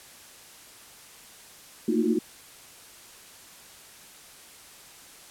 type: tone cluster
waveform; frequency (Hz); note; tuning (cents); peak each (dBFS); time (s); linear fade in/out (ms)
sine; 223.6 / 232.7 / 312.2 / 356 / 373.1; A3 / A#3 / D#4 / F4 / F#4; +28 / -3 / +6 / +33 / +14; -27 / -27 / -27 / -27 / -34; 1.88-2.19; 5
effects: white hiss -49 dBFS RMS until 5.3 s + low-pass 12000 Hz 12 dB/octave